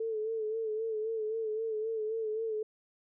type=tone with vibrato; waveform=sine; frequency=440 Hz; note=A4; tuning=in tune; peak=-31 dBFS; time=0-2.63 s; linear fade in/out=5 ms; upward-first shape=sine; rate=3.8 Hz; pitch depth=51 cents each way; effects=none